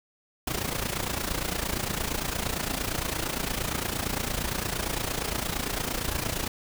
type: noise with amplitude modulation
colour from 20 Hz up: pink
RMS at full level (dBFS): -27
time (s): 0.47-6.48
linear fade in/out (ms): 5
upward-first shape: sine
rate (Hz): 28.7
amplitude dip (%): 75
effects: none